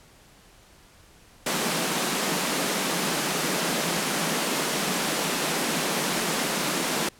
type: high-pass noise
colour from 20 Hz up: pink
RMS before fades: -26 dBFS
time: 1.46-7.09 s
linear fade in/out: 5 ms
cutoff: 150 Hz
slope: 96 dB/octave
effects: pink hiss -54 dBFS RMS until 7.19 s + low-pass 12000 Hz 12 dB/octave

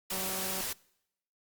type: noise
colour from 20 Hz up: white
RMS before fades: -35 dBFS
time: 0.1-0.73 s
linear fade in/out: 5 ms
type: click train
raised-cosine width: 1 ms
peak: -29 dBFS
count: 93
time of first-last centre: 0.12-0.607 s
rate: 189 Hz
effects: noise-tail reverb RT60 0.8 s tail -24 dB re dry + Opus 48 kbps

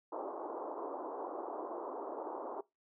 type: band-pass noise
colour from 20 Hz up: pink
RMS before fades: -42 dBFS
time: 0.12-2.61 s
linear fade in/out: 5 ms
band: 310 to 1100 Hz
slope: 48 dB/octave
effects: noise-tail reverb RT60 0.2 s tail -22 dB re dry

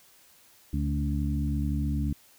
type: harmonic tone with a mistuned harmonic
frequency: 71.7 Hz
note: D2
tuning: 41 cents flat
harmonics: 1 / 2 / 3 / 4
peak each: -28 / -31 / -33 / -34 dBFS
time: 0.73-2.13 s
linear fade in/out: 5 ms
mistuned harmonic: 3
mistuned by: +17 cents
effects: white hiss -58 dBFS RMS until 2.38 s

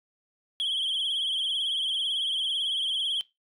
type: tone with vibrato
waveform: sine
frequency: 3213 Hz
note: G7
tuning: 42 cents sharp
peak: -23 dBFS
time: 0.6-3.21 s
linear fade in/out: 0 ms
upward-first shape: triangle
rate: 18 Hz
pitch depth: 100 cents each way
effects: noise-tail reverb RT60 0.2 s tail -21 dB re dry + tanh soft clip ceiling -24 dBFS

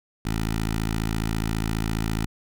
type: tone with notch filter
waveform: 10% pulse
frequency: 54.7 Hz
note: A1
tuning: 9 cents flat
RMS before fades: -26 dBFS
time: 0.25-2.26 s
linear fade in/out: 5 ms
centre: 550 Hz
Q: 0.94
effects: none

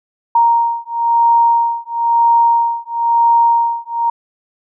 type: beating tone pair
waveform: sine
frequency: 932.3 / 933.3 Hz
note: A#5 / A#5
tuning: 0 / +2 cents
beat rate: 1 Hz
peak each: -13 dBFS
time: 0.35-4.1 s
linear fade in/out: 5 ms
effects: none

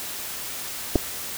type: clicks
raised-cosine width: 2 ms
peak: -6 dBFS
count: 2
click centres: 0.956 / 0.959 s
effects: white hiss -33 dBFS RMS until 1.37 s

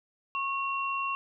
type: tone pair together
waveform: sine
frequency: 1094.8 / 2738 Hz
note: C#6 / F7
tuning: -22 / -35 cents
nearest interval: octave + major third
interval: 1587 cents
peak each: -30 / -33 dBFS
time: 0.35-1.15 s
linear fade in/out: 0 ms
effects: none

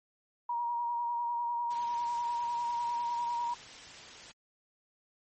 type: tone with vibrato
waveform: sine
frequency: 950 Hz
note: A#5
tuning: 33 cents sharp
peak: -30 dBFS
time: 0.49-3.54 s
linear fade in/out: 5 ms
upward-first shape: square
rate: 10 Hz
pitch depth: 19 cents each way
type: noise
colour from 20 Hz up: white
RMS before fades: -48 dBFS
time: 1.7-4.32 s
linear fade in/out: 10 ms
effects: low-pass 7000 Hz 12 dB/octave + MP3 32 kbps

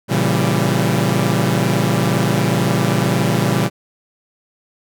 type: chord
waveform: sawtooth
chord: A# diminished seventh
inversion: none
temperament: equal with one note detuned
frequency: 116.54 / 138.59 / 168.18 / 196 Hz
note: A#2 / C#3 / E3 / G3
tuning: 0 / 0 / +35 / 0 cents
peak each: -16 dBFS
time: 0.08-3.7 s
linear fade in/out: 50 ms
effects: none

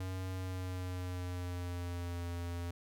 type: tone with pitch glide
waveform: square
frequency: 93.2 to 86.46 Hz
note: F#2 to F2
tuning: +13 to -17 cents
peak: -38 dBFS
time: 0-2.71 s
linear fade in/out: 5 ms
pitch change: -130 cents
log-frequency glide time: 0.33-2.26 s
effects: none

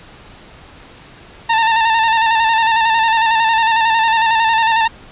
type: tone with vibrato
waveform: sawtooth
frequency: 901 Hz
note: A5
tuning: 41 cents sharp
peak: -7 dBFS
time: 1.49-4.88 s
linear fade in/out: 10 ms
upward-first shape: square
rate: 11 Hz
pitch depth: 34 cents each way
effects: pink hiss -40 dBFS RMS until 5.11 s + resampled to 8000 Hz

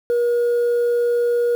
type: tone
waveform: sine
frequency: 477.9 Hz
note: A#4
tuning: 43 cents sharp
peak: -13 dBFS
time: 0.1-1.55 s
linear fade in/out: 0 ms
effects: tanh soft clip ceiling -14 dBFS + 7-bit

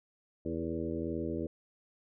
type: harmonic tone with a mistuned harmonic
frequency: 82.41 Hz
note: E2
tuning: in tune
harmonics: 1 / 2 / 3 / 4 / 5 / 6 / 7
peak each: -42 / -42 / -39 / -37 / -41 / -42 / -45 dBFS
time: 0.45-1.47 s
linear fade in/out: 5 ms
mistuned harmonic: 6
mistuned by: -30 cents
effects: none

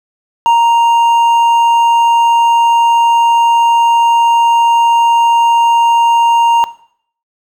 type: tone with hard clipping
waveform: triangle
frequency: 932.3 Hz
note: A#5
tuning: in tune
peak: -7 dBFS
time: 0.46-6.64 s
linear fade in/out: 0 ms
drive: 8 dB
effects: noise-tail reverb RT60 0.6 s tail -17 dB re dry

